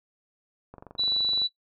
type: click train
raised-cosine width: 1 ms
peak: -29 dBFS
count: 17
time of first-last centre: 0.74-1.418 s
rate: 23.6 Hz
type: tone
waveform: sine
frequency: 3951 Hz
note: B7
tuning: in tune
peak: -22 dBFS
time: 0.98-1.48 s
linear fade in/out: 20 ms
effects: noise-tail reverb RT60 0.1 s tail -17 dB re dry